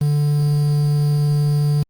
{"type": "tone with quantisation", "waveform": "triangle", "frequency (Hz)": 146.83, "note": "D3", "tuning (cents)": 0, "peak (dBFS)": -12, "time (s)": [0.01, 1.83], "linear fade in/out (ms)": 5, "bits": 6, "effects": ["Opus 24 kbps"]}